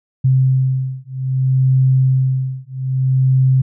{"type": "beating tone pair", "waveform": "sine", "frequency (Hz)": [130.81, 131.43], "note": ["C3", "C3"], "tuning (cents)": [0, 8], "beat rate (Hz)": 0.62, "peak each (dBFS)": -15, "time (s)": [0.24, 3.62], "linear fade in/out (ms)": 10, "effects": []}